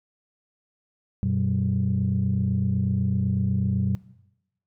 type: tone cluster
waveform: sine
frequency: 93.8 / 121.8 / 191.4 Hz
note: F#2 / B2 / G3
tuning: +24 / -24 / -41 cents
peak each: -25 dBFS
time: 1.23-3.95 s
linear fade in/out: 0 ms
effects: noise-tail reverb RT60 0.9 s tail -19 dB re dry + tanh soft clip ceiling -14 dBFS